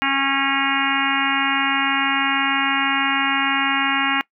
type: harmonic tone with a mistuned harmonic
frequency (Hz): 273.8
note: C#4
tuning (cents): -21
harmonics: 1 / 3 / 4 / 5 / 6 / 7 / 8 / 9 / 10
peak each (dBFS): -26 / -26 / -26 / -26 / -26 / -26 / -26 / -26 / -26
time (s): 0.02-4.21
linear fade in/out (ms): 0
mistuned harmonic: 10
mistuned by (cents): +53
effects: noise-tail reverb RT60 0.1 s tail -22 dB re dry